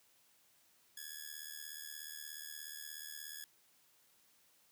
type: ring-modulated tone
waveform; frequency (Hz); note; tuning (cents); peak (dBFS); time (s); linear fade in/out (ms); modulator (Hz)
5% pulse; 1689; G#6; +29; -32; 0.97-3.44; 0; 38.4
effects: white hiss -70 dBFS RMS until 4.71 s + high-pass 80 Hz 12 dB/octave